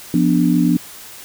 sine chord, B diminished, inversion second, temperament equal, 174.61 / 246.9 / 293.7 Hz, F3 / B3 / D4, 0 / 0 / 0 cents, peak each -16 dBFS, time 0.14-0.77 s, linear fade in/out 2 ms, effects white hiss -37 dBFS RMS until 1.24 s

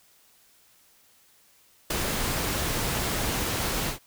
pink noise with ADSR envelope, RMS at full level -24 dBFS, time 1.9-3.99 s, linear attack 8 ms, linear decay 5 ms, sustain -4 dB, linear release 120 ms, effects white hiss -60 dBFS RMS until 4.06 s

